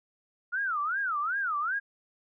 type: tone with vibrato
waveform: sine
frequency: 1377 Hz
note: F6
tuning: 25 cents flat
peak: -27 dBFS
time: 0.52-1.8 s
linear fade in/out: 20 ms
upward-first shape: sine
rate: 2.6 Hz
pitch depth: 300 cents each way
effects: none